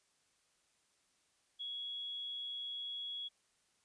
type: tone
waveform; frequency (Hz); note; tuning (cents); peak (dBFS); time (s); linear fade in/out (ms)
sine; 3343; G#7; +11; -40; 1.59-3.29; 20
effects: white hiss -75 dBFS RMS until 3.84 s + resampled to 22050 Hz